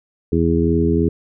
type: harmonic tone with a mistuned harmonic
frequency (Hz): 83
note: E2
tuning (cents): +12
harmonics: 1 / 2 / 3 / 4 / 5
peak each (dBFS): -20 / -20 / -20 / -20 / -20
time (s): 0.32-1.09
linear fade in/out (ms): 5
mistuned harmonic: 1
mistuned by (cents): -22
effects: none